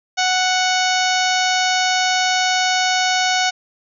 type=harmonic tone with a mistuned harmonic; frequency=740 Hz; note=F#5; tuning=in tune; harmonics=1 / 2 / 3 / 4 / 5 / 6 / 7 / 8 / 9; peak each=-19 / -22 / -24 / -25 / -26 / -27 / -27 / -28 / -29 dBFS; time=0.17-3.51 s; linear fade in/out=20 ms; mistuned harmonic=7; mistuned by=+53 cents; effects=none